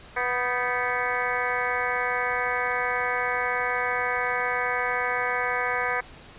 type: harmonic tone with a mistuned harmonic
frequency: 246.9 Hz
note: B3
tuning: in tune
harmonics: 2 / 3 / 4 / 5 / 6 / 7 / 8 / 9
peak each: -32 / -32 / -32 / -32 / -32 / -32 / -32 / -32 dBFS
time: 0.16-6.01 s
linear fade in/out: 10 ms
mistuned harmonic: 6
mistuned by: +75 cents
effects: pink hiss -47 dBFS RMS until 6.38 s + resampled to 8000 Hz